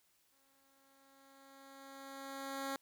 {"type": "tone with exponential growth", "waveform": "10% pulse", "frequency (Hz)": 272.4, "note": "C#4", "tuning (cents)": -30, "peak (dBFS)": -29, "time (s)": [0.32, 2.76], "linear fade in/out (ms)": 1, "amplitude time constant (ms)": 530, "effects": ["white hiss -74 dBFS RMS until 2.81 s"]}